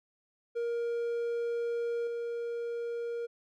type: tone with level steps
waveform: triangle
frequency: 470 Hz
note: A#4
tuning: 14 cents sharp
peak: -28 / -31 dBFS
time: 0.55-3.27 s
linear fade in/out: 20 ms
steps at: 2.07 s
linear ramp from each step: 2 ms
effects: none